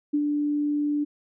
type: tone with ADSR envelope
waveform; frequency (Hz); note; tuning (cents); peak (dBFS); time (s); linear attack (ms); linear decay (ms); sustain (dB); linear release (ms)
sine; 293.7; D4; 0; -19; 0.13-1.05; 14; 60; -3; 19
effects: none